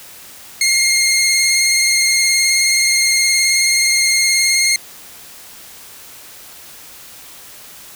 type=tone with vibrato; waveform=15% pulse; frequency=2133 Hz; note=C7; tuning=33 cents sharp; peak=-5 dBFS; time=0.61-4.76 s; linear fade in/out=2 ms; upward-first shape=sine; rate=19 Hz; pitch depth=26 cents each way; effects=white hiss -38 dBFS RMS until 7.95 s